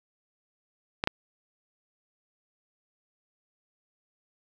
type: clicks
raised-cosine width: 0.3 ms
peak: -10 / -7 dBFS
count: 2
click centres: 1.039 / 1.074 s
effects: none

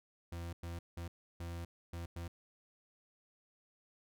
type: tone bursts at uneven times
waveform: 40% pulse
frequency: 85.3 Hz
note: F2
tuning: 40 cents flat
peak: -40 dBFS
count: 6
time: 0.32-0.53 / 0.63-0.79 / 0.97-1.08 / 1.4-1.65 / 1.93-2.06 / 2.16-2.28 s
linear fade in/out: 5 ms
effects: none

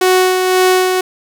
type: tone with tremolo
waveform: sawtooth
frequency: 370 Hz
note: F#4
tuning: in tune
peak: -4 dBFS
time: 0.01-1.01 s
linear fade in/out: 5 ms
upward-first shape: sine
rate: 1.9 Hz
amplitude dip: 40%
effects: none

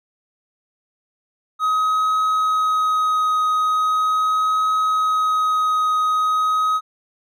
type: tone with vibrato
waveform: triangle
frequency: 1263 Hz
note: D#6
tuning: 26 cents sharp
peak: -14 dBFS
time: 1.59-6.81 s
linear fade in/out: 50 ms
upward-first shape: triangle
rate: 0.4 Hz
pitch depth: 11 cents each way
effects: none

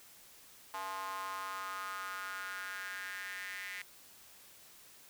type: tone with high-pass filter sweep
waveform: square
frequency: 95.6 Hz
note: G2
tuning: 43 cents flat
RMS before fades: -42 dBFS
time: 0.74-3.82 s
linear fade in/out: 0 ms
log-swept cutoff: 940 to 2000 Hz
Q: 4.9
effects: white hiss -58 dBFS RMS until 5.09 s

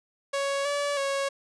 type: tone with pitch steps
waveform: sawtooth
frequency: 556 / 574 / 552 Hz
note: C#5 / D5 / C#5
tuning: +5 / -40 / -7 cents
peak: -22 dBFS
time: 0.33-1.29 s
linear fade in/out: 10 ms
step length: 320 ms
effects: resampled to 22050 Hz

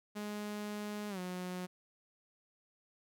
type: tone with pitch glide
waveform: sawtooth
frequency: 208.5 to 181.51 Hz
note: G#3 to F#3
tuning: +7 to -33 cents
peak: -35 dBFS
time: 0.15-1.67 s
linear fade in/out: 20 ms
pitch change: -240 cents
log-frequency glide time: 1.09-1.19 s
effects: none

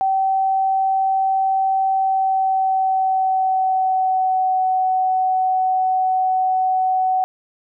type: tone with pitch glide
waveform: sine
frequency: 769 to 749.3 Hz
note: G5 to F#5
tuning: -33 to +22 cents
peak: -15 dBFS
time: 0.01-7.24 s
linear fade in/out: 0 ms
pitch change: -45 cents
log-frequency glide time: 1.92-4.59 s
effects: none

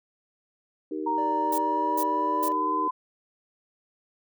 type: chord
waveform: sine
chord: Eb major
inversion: none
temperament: just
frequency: 311.1 / 388.9 / 466.7 Hz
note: Eb4 / G4 / Bb4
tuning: 0 / -14 / +2 cents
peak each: -31 / -34 / -37 dBFS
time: 0.91-2.88 s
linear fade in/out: 5 ms
type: tone with pitch glide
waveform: sine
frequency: 932.3 to 1016.7 Hz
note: A#5 to B5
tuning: 0 to +50 cents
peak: -24 dBFS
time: 1.06-2.91 s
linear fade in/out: 10 ms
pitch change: +150 cents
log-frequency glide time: 1.4-2.71 s
type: tone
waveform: triangle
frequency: 586 Hz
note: D5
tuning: 4 cents flat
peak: -32 dBFS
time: 1.18-2.52 s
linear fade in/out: 0 ms
type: noise bursts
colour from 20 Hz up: violet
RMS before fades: -33 dBFS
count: 3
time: 1.52-2.486 s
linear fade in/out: 5 ms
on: 62 ms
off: 390 ms
effects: none

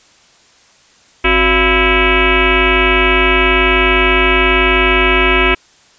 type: tone with frequency modulation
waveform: sine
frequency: 1318.5 Hz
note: E6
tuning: in tune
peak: -8 dBFS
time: 1.24-5.55 s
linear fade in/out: 10 ms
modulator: 317 Hz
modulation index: 4.6
effects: white hiss -48 dBFS RMS until 5.98 s + resampled to 16000 Hz

